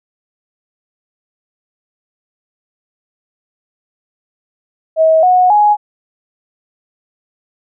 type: tone with pitch steps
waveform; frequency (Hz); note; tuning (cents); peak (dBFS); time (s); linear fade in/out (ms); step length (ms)
sine; 640 / 730.9 / 834.8; D#5 / F#5 / G#5; +49 / -21 / +9; -6; 4.96-5.77; 50; 270
effects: none